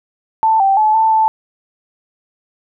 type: tone with pitch steps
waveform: sine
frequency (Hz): 885 / 780 / 861 / 886 / 879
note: A5 / G5 / A5 / A5 / A5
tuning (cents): +10 / -9 / -38 / +12 / -2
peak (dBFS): -9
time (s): 0.43-1.28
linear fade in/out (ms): 0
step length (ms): 170
effects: none